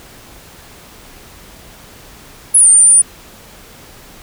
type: exponential two-way sweep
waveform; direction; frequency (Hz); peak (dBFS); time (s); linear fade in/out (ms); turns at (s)
sine; down then up; 10730 to 8870 to 9430; -4; 2.54-3.02; 10; 2.68
effects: pink hiss -39 dBFS RMS until 4.22 s